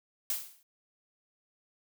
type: noise with exponential decay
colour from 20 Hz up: blue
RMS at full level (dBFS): -29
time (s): 0.3-0.63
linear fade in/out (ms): 1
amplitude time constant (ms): 71
effects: none

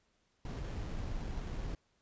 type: noise with sample-and-hold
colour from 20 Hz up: brown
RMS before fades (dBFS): -39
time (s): 0.45-1.75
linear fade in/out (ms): 2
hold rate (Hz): 4900
effects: pink hiss -75 dBFS RMS until 2.01 s + resampled to 16000 Hz

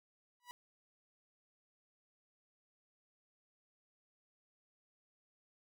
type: tone with exponential growth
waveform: sawtooth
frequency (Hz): 977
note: B5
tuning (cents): -19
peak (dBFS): -40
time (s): 0.4-0.51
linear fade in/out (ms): 0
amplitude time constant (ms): 22
effects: none

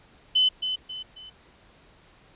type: tone with echo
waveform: sine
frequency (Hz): 3030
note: F#7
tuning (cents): +40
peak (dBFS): -17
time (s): 0.35-0.49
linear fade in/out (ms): 10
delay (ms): 270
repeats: 3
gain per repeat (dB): -8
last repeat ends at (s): 1.3
effects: pink hiss -56 dBFS RMS until 2.35 s + resampled to 8000 Hz

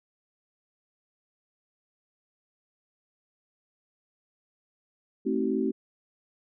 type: chord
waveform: sine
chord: A diminished seventh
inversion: none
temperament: just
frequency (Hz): 220 / 264 / 316.8 / 380.2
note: A3 / C4 / Eb4 / Gb4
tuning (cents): 0 / +16 / +31 / +47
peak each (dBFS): -30 / -29 / -32 / -29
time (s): 5.25-5.72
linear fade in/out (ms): 20
effects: none

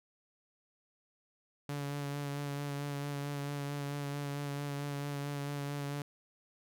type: tone with vibrato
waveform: sawtooth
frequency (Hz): 142.9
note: D3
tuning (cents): -47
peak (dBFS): -32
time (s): 1.69-6.02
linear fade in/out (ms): 2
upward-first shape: sine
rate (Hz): 4.5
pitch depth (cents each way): 19
effects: none

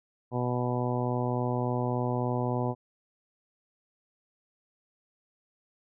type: harmonic tone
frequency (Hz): 123.47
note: B2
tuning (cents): 0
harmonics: 1 / 2 / 3 / 4 / 5 / 6 / 7 / 8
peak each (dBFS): -30 / -33 / -35 / -36 / -37 / -38 / -38 / -39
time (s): 0.31-2.75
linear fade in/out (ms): 50
effects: none

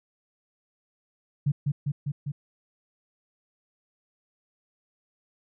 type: tone with echo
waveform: sine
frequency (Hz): 143.2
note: D3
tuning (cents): -43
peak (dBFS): -20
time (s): 1.46-1.52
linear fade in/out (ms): 10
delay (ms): 200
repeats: 4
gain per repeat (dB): -2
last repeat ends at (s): 2.32
effects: none

